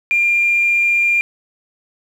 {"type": "tone", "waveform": "sine", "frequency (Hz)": 2395, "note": "D7", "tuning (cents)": 33, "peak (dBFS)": -11, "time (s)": [0.11, 1.21], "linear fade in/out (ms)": 0, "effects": ["tanh soft clip ceiling -7 dBFS", "7-bit"]}